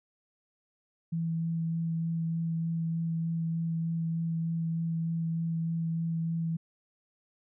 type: tone with vibrato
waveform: sine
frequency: 164.81 Hz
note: E3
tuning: in tune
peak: -28 dBFS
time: 1.12-6.57 s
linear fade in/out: 10 ms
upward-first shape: sine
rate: 3.3 Hz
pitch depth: 10 cents each way
effects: none